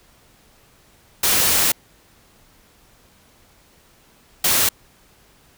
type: noise bursts at uneven times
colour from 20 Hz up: white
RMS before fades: -17 dBFS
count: 2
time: 1.23-1.72 / 4.44-4.69 s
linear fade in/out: 5 ms
effects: pink hiss -54 dBFS RMS until 5.57 s